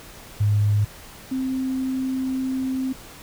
sine tone pair in turn, 103.83 / 261.6 Hz, G#2 / C4, 0 / 0 cents, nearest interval octave + major third, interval 1600 cents, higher second, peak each -16 / -22 dBFS, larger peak first, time 0.4-0.85 / 1.31-2.93 s, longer second, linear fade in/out 10 ms, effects pink hiss -43 dBFS RMS until 3.22 s

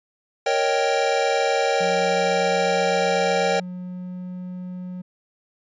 square chord, Eb dominant seventh, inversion second, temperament equal, 466.2 / 554.4 / 622.3 / 784 Hz, Bb4 / Db5 / Eb5 / G5, 0 / 0 / 0 / 0 cents, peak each -25 / -24 / -28 / -24 dBFS, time 0.46-3.6 s, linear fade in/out 5 ms
triangle tone with pitch glide, 180 to 181.46 Hz, F#3 to F#3, -47 to -33 cents, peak -28 dBFS, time 1.8-5.02 s, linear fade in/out 10 ms, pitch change +14 cents, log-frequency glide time 3.15-4.24 s
effects resampled to 16000 Hz

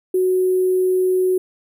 sine tone with sample-and-hold, 370 Hz, F#4, in tune, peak -14 dBFS, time 0.14-1.38 s, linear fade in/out 5 ms, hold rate 11025 Hz, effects none

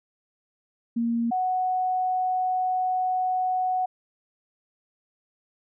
sine tone pair in turn, 233.1 / 740 Hz, A#3 / F#5, 0 / 0 cents, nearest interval octave + minor sixth, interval 2000 cents, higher second, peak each -22 dBFS, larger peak neither, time 0.96-1.31 / 1.31-3.86 s, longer second, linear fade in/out 10 ms, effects none

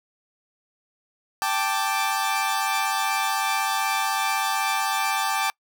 sawtooth chord, G suspended second, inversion none, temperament equal, 784 / 880 / 1174.7 Hz, G5 / A5 / D6, 0 / 0 / 0 cents, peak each -23 dBFS, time 1.42-5.5 s, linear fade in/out 0 ms, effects noise-tail reverb RT60 0.1 s tail -26 dB re dry

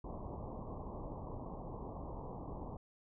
pink low-pass noise, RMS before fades -45 dBFS, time 0.04-2.77 s, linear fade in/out 5 ms, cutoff 1100 Hz, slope 96 dB/octave, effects none

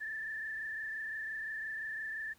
sine tone with frequency modulation, 1760 Hz, A6, in tune, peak -37 dBFS, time 0-2.34 s, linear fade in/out 20 ms, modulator 25.8 Hz, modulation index 1.8, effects pink hiss -66 dBFS RMS until 2.38 s

